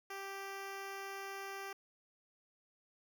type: tone with notch filter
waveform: 10% pulse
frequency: 392 Hz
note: G4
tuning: in tune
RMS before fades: -45 dBFS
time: 0.1-1.73 s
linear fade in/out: 5 ms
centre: 8400 Hz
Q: 1.8
effects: none